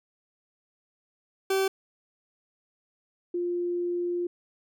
40% pulse / sine tone pair in turn, 385.7 / 350.6 Hz, G4 / F4, -28 / +7 cents, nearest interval major second, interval 165 cents, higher first, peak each -22 / -26 dBFS, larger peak first, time 1.5-1.68 / 3.34-4.27 s, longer second, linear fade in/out 5 ms, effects none

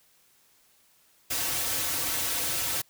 white noise with comb filter, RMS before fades -29 dBFS, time 1.3-2.82 s, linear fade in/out 10 ms, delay 4.9 ms, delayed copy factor -0.9, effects white hiss -63 dBFS RMS until 2.89 s

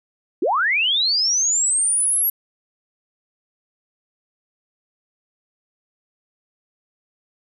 sine linear sweep, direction up, 282.5 to 11660 Hz, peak -16 dBFS, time 0.42-2.3 s, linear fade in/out 5 ms, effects none

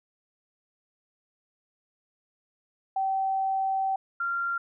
sine tone pair in turn, 771 / 1384.1 Hz, G5 / F6, -29 / -16 cents, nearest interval minor seventh, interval 1013 cents, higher second, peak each -24 / -26 dBFS, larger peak first, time 2.96-3.96 / 4.2-4.58 s, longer first, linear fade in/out 5 ms, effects none

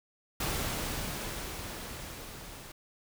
pink noise with level ramp, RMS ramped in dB -32 to -47 dBFS, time 0.4-2.72 s, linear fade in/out 5 ms, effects none

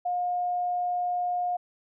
sine tone, 714 Hz, F5, 38 cents sharp, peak -25 dBFS, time 0.05-1.57 s, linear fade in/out 10 ms, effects none

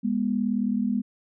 sine tone pair together, 204.9 / 243.7 Hz, G#3 / B3, -23 / -23 cents, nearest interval minor third, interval 300 cents, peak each -25 dBFS, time 0.03-1.02 s, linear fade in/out 20 ms, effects none

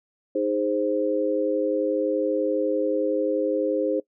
sine chord, Ab major, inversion second, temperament equal with one note detuned, 311.1 / 411.7 / 523.3 Hz, Eb4 / Ab4 / C5, 0 / -15 / 0 cents, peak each -26 / -27 / -24 dBFS, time 0.35-4 s, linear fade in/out 5 ms, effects noise-tail reverb RT60 0.1 s tail -21 dB re dry

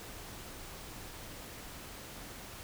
silence, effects pink hiss -47 dBFS RMS until 2.63 s

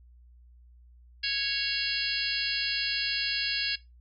harmonic tone with a mistuned harmonic, 553 Hz, C#5, 4 cents flat, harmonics 3 / 4 / 5 / 6 / 7 / 8 / 9, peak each -36 / -37 / -33 / -37 / -36 / -34 / -33 dBFS, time 1.23-3.76 s, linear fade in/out 10 ms, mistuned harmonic 7, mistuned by +84 cents, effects noise-tail reverb RT60 0.2 s tail -19 dB re dry + added 60 Hz sine -52 dBFS peak until 4 s

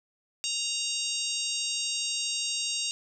harmonic tone, 932.3 Hz, A#5, in tune, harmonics 3 / 4 / 5 / 6 / 7 / 8 / 9, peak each -34 / -35 / -36 / -37 / -37 / -38 / -39 dBFS, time 0.44-2.91 s, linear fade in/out 0 ms, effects none

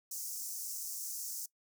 pink high-pass noise, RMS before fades -41 dBFS, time 0.11-1.46 s, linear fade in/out 5 ms, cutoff 5500 Hz, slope 48 dB/octave, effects noise-tail reverb RT60 0.1 s tail -20 dB re dry

